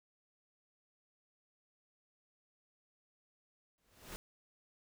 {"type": "noise with exponential growth", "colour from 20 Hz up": "pink", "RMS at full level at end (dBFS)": -44, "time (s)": [3.78, 4.16], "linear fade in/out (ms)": 0, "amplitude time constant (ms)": 82, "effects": []}